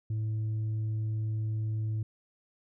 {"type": "tone", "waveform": "sine", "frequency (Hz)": 109, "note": "A2", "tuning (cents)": -16, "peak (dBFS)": -26, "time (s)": [0.1, 2.03], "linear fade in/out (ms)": 5, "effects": ["tanh soft clip ceiling -28 dBFS"]}